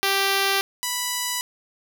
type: tone pair in turn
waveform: 5% pulse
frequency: 392 / 986.6 Hz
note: G4 / B5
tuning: 0 / -2 cents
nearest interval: octave + major third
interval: 1598 cents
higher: second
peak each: -8 / -12 dBFS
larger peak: first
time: 0.03-0.61 / 0.83-1.41 s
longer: neither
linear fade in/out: 0 ms
effects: none